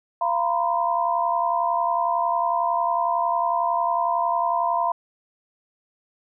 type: tone cluster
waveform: sine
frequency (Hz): 689 / 949 / 1020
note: F5 / A#5 / C6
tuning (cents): -24 / +31 / -44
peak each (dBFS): -24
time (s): 0.21-4.92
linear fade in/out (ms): 5
effects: none